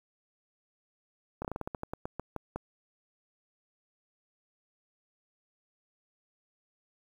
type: slowing click train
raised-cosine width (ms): 1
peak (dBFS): -21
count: 14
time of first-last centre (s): 1.42-2.56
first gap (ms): 27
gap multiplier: 1.18
effects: 9-bit